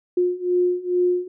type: beating tone pair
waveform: sine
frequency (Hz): 356.7 / 359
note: F4 / F4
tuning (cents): +37 / +48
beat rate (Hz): 2.3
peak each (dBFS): -22 / -20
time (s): 0.17-1.28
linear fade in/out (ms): 5
effects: none